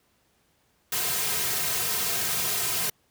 white noise with comb filter, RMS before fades -27 dBFS, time 0.92-2.9 s, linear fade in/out 5 ms, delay 3.5 ms, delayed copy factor -1, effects pink hiss -67 dBFS RMS until 3.1 s + high-pass 60 Hz 12 dB/octave

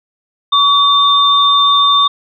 sine tone pair together, 1135 / 3603 Hz, C#6 / A7, +41 / +40 cents, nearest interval octave + minor sixth, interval 1999 cents, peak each -10 dBFS, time 0.52-2.08 s, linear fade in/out 10 ms, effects none

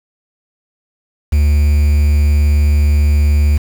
triangle tone with quantisation, 73.42 Hz, D2, in tune, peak -6 dBFS, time 1.32-3.58 s, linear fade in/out 10 ms, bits 5, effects none

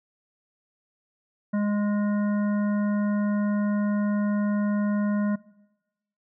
harmonic tone with a mistuned harmonic, 206.2 Hz, G#3, 12 cents flat, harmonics 1 / 3 / 5 / 7 / 9, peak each -22 / -34 / -40 / -41 / -45 dBFS, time 1.53-5.36 s, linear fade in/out 10 ms, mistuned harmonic 5, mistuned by +20 cents, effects noise-tail reverb RT60 1.0 s tail -21 dB re dry

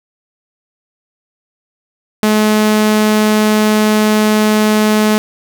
sawtooth tone, 213.8 Hz, A3, 49 cents flat, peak -5 dBFS, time 2.23-5.18 s, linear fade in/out 0 ms, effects none

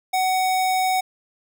square tone, 748 Hz, F#5, 19 cents sharp, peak -19 dBFS, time 0.13-1.01 s, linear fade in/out 10 ms, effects none

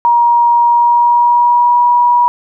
sine tone with pitch glide, 948 to 965.7 Hz, A#5 to B5, +29 to -39 cents, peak -6 dBFS, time 0.05-2.28 s, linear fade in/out 0 ms, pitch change +32 cents, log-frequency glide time 0.63-1.79 s, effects none

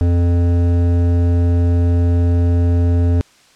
sine tone with hard clipping, 86.6 Hz, F2, 14 cents flat, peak -13 dBFS, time 0.01-3.21 s, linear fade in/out 0 ms, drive 12 dB, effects white hiss -50 dBFS RMS until 3.55 s + low-pass 7000 Hz 12 dB/octave

